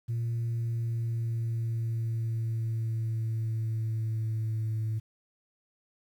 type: tone with pitch glide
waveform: sine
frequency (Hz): 116.54 to 110.06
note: A#2 to A2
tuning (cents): 0 to +1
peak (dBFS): -26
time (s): 0.08-5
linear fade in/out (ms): 20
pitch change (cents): -99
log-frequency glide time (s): 0.31-4.78
effects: tanh soft clip ceiling -26 dBFS + 10-bit